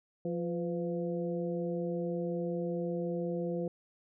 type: harmonic tone with a mistuned harmonic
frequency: 174.61 Hz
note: F3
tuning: in tune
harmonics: 1 / 2 / 3 / 4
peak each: -35 / -37 / -36 / -49 dBFS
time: 0.25-3.68 s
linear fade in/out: 2 ms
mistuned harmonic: 3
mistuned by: -58 cents
effects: none